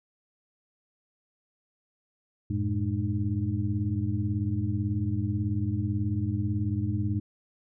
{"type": "tone cluster", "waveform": "sine", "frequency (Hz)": [93.3, 111.5, 209.4, 304.7], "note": ["F#2", "A2", "G#3", "D#4"], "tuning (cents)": [15, 23, 15, -36], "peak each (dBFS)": [-30, -29, -33, -34], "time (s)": [2.5, 7.2], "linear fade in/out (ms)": 5, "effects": []}